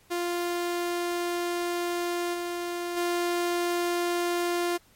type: tone with level steps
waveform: sawtooth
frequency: 348.8 Hz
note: F4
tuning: 2 cents flat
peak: -23 / -26 / -21 dBFS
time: 0.1-4.78 s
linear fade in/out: 20 ms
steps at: 2.33 / 2.96 s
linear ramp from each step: 20 ms
effects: pink hiss -60 dBFS RMS until 4.95 s + MP3 64 kbps